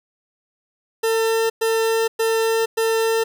40% pulse tone bursts, 449.8 Hz, A4, 38 cents sharp, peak -16 dBFS, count 4, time 1.03-3.24 s, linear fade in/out 10 ms, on 470 ms, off 110 ms, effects none

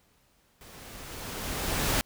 pink noise with level ramp, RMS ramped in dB -50 to -25 dBFS, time 0.61-2.01 s, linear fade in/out 0 ms, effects pink hiss -66 dBFS RMS until 2.05 s

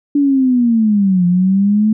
sine linear two-way sweep, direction down then up, 290.2 to 174.61 to 219.1 Hz, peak -9 dBFS, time 0.15-1.93 s, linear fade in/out 5 ms, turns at 1.26 s, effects none

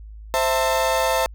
35% pulse chord, A minor, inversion first, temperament equal with one note detuned, 523.3 / 659.3 / 898.5 Hz, C5 / E5 / A5, 0 / 0 / +36 cents, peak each -21 dBFS, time 0.34-1.26 s, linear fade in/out 0 ms, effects added 53 Hz sine -36 dBFS peak until 1.34 s

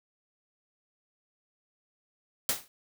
white noise with exponential decay, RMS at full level -24 dBFS, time 2.49-2.68 s, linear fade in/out 1 ms, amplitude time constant 40 ms, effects none

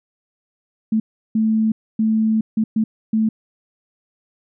sine tone bursts at uneven times, 219.7 Hz, A3, 2 cents flat, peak -14 dBFS, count 6, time 0.92-1 / 1.35-1.72 / 1.99-2.41 / 2.57-2.64 / 2.76-2.84 / 3.13-3.29 s, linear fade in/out 5 ms, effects none

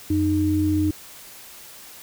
sine tone pair together, 91.57 / 307.3 Hz, F#2 / D#4, -17 / -21 cents, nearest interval octave + major sixth, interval 2096 cents, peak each -23 / -19 dBFS, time 0.1-0.91 s, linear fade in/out 5 ms, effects white hiss -43 dBFS RMS until 2.02 s

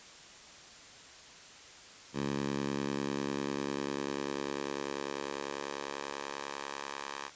10% pulse tone with high-pass filter sweep, 70.1 Hz, C#2, 20 cents sharp, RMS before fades -37 dBFS, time 2.13-7.31 s, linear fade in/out 50 ms, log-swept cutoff 170 to 890 Hz, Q 1.1, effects white hiss -52 dBFS RMS until 7.35 s + resampled to 16000 Hz

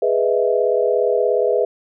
sine chord, E major seventh, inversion first, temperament equal, 415.3 / 493.9 / 622.3 / 659.3 Hz, G#4 / B4 / D#5 / E5, 0 / 0 / 0 / 0 cents, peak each -19 / -18 / -23 / -22 dBFS, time 0.02-1.65 s, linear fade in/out 5 ms, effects none

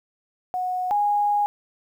sine tone pair in turn, 733 / 824.1 Hz, F#5 / G#5, -16 / -14 cents, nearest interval major second, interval 202 cents, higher second, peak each -23 / -18 dBFS, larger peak second, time 0.54-0.91 / 0.91-1.46 s, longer second, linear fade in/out 0 ms, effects 9-bit

